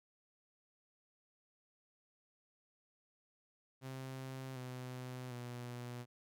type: tone with pitch steps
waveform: sawtooth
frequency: 131.7 / 126.85 / 122.17 Hz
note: C3 / B2 / B2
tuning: +12 / +47 / -18 cents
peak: -40 dBFS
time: 3.81-6.06 s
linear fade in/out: 50 ms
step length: 750 ms
effects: none